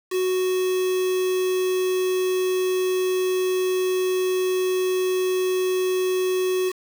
triangle tone with quantisation, 370 Hz, F#4, in tune, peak -18 dBFS, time 0.1-6.73 s, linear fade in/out 50 ms, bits 5, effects none

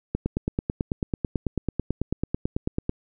click train, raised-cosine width 3 ms, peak -11 dBFS, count 26, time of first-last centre 0.15-2.894 s, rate 9.11 Hz, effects none

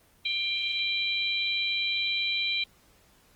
harmonic tone, 790 Hz, G5, 13 cents sharp, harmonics 3 / 4 / 5, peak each -29 / -32 / -30 dBFS, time 0.25-2.64 s, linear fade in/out 5 ms, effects pink hiss -61 dBFS RMS until 3.35 s + Opus 24 kbps

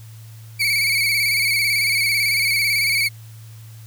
30% pulse tone with vibrato, 2249 Hz, C#7, 24 cents sharp, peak -14 dBFS, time 0.59-3.09 s, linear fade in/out 20 ms, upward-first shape square, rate 18 Hz, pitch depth 50 cents each way, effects added 111 Hz sine -37 dBFS peak until 3.86 s + white hiss -50 dBFS RMS until 3.86 s

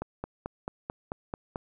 click train, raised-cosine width 1 ms, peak -19 dBFS, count 8, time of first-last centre 0.02-1.558 s, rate 4.55 Hz, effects none

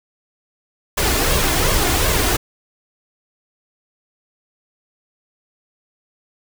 pink noise with flanger, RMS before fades -17 dBFS, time 0.97-2.37 s, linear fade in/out 10 ms, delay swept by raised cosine 1.8 to 2.9 ms, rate 2.7 Hz, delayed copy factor +0.5, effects none

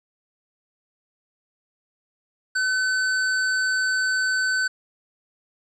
square tone, 1518 Hz, F#6, 44 cents sharp, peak -21 dBFS, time 2.55-4.68 s, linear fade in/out 10 ms, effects resampled to 22050 Hz + 9-bit

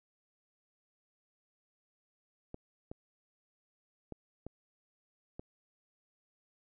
clicks, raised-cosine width 2 ms, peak -29 dBFS, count 5, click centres 2.544 / 2.915 / 4.123 / 4.466 / 5.395 s, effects none

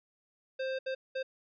square tone bursts at uneven times, 526 Hz, C5, 9 cents sharp, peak -33 dBFS, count 3, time 0.59-0.79 / 0.86-0.95 / 1.15-1.23 s, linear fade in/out 10 ms, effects resampled to 11025 Hz

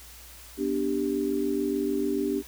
sine chord, G major, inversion first, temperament equal, 246.9 / 293.7 / 392 Hz, B3 / D4 / G4, 0 / 0 / 0 cents, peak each -31 / -28 / -28 dBFS, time 0.57-2.43 s, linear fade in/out 50 ms, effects added 60 Hz sine -50 dBFS peak until 2.47 s + white hiss -48 dBFS RMS until 2.47 s

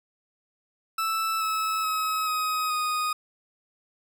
40% pulse tone with pitch steps, 1318.5 / 1298.8 / 1279.5 / 1260.4 / 1241.6 Hz, E6 / E6 / D#6 / D#6 / D#6, 0 / -26 / +48 / +22 / -4 cents, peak -24 dBFS, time 0.98-3.13 s, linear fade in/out 5 ms, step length 430 ms, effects none

